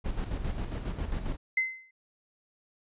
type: noise with tremolo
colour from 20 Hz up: brown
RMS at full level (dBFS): -31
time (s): 0.04-1.37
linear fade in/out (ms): 20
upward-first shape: square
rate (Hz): 7.4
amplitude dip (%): 50
type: tone with exponential decay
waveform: sine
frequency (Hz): 2060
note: C7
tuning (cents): -28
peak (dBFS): -21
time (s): 1.57-1.91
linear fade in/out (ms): 5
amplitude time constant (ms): 73
effects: resampled to 8000 Hz

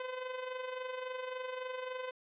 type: tone with amplitude modulation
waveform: sawtooth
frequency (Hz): 510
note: C5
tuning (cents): -44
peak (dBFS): -32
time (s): 0-2.11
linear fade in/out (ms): 2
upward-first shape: sine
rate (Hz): 23.6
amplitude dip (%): 55
effects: resampled to 8000 Hz

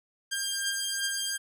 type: beating tone pair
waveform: 10% pulse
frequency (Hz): 1598 / 1600.7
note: G6 / G6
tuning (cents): +33 / +36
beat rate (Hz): 2.7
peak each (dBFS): -25 / -22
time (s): 0.31-1.38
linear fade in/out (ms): 20
effects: none

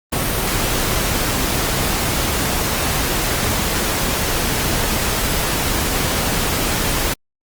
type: noise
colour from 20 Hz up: pink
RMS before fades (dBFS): -19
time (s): 0.12-7.14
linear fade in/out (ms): 10
effects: Opus 32 kbps

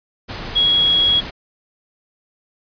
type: tone in noise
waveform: sine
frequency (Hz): 3322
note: G#7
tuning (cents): 0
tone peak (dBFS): -12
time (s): 0.55-1.21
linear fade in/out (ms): 20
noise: pink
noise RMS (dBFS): -29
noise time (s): 0.28-1.31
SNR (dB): +14
effects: resampled to 11025 Hz

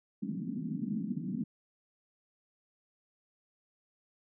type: band-pass noise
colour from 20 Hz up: white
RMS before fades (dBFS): -36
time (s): 0.22-1.44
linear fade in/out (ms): 5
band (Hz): 160 to 260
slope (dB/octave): 48
effects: none

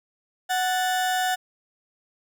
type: tone pair together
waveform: 35% pulse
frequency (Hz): 740 / 1760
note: F#5 / A6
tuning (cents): 0 / 0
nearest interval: octave + minor third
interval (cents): 1500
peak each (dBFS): -21 / -28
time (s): 0.49-1.36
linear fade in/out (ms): 20
effects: none

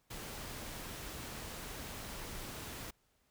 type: noise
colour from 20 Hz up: pink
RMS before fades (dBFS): -45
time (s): 0.1-2.91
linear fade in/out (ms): 10
effects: pink hiss -75 dBFS RMS until 3.3 s

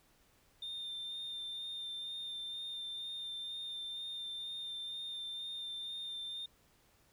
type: tone with vibrato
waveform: sine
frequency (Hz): 3609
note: A7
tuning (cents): +43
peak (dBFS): -38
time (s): 0.62-6.46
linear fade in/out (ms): 5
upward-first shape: sine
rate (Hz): 2.1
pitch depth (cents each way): 18
effects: tanh soft clip ceiling -38 dBFS + pink hiss -69 dBFS RMS until 7.12 s

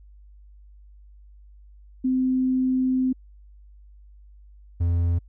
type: tone pair in turn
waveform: sine / triangle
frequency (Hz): 258.1 / 85.68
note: C4 / F2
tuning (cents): -23 / -33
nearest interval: octave + perfect fifth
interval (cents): 1910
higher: first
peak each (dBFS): -19 / -17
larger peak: second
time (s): 2.04-3.13 / 4.8-5.19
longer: first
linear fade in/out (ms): 10
effects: added 50 Hz sine -46 dBFS peak until 5.28 s

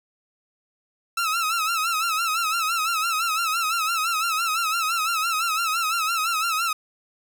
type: tone with vibrato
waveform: sawtooth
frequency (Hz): 1318.5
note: E6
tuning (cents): 0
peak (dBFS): -18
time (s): 1.17-6.73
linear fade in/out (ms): 5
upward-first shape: sine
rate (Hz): 5.9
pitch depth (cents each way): 93
effects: none

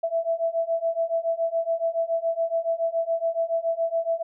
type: beating tone pair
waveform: sine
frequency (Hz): 659.3 / 666.4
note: E5 / E5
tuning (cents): 0 / +19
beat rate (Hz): 7.1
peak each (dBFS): -26 / -25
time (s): 0.03-4.23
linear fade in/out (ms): 10
effects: none

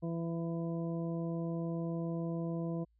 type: harmonic tone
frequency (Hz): 166.9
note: E3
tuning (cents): +22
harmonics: 1 / 2 / 3 / 4 / 6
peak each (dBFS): -35 / -40 / -44 / -46 / -53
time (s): 0.02-2.85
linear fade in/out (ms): 20
effects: added 56 Hz sine -68 dBFS peak until 2.99 s

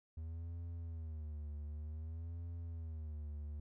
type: tone with vibrato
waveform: triangle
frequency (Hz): 79.2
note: D#2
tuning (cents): +31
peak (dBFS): -40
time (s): 0.17-3.6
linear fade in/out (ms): 5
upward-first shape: sine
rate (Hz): 0.54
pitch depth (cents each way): 120
effects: none

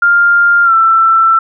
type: tone with pitch glide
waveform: sine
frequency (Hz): 1400 to 1336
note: F6 to E6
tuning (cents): +4 to +23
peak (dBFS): -5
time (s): 0.02-1.39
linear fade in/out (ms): 5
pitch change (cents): -81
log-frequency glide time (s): 0.64-0.73
effects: none

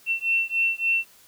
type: beating tone pair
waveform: sine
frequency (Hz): 2700 / 2703.5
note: E7 / E7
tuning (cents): +41 / +43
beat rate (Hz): 3.5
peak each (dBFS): -24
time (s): 0.06-1.05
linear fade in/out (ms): 50
effects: white hiss -54 dBFS RMS until 1.27 s

